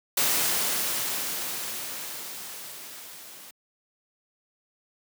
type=noise with level ramp; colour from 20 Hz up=white; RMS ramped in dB=-23 to -46 dBFS; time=0.17-3.51 s; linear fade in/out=5 ms; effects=high-pass 150 Hz 12 dB/octave